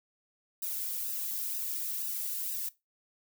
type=noise with flanger; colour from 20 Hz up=violet; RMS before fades=-35 dBFS; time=0.62-2.69 s; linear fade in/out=5 ms; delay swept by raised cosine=0.9 to 2.3 ms; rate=2.1 Hz; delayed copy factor=-0.85; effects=noise-tail reverb RT60 0.2 s tail -18 dB re dry